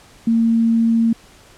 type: tone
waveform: sine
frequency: 228.5 Hz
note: A#3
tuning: 34 cents flat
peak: -12 dBFS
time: 0.27-1.13 s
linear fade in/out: 5 ms
effects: pink hiss -47 dBFS RMS until 1.57 s + low-pass 10000 Hz 12 dB/octave